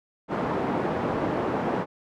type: band-pass noise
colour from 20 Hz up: pink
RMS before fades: -27 dBFS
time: 0.28-1.86 s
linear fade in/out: 50 ms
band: 200 to 980 Hz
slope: 12 dB/octave
effects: none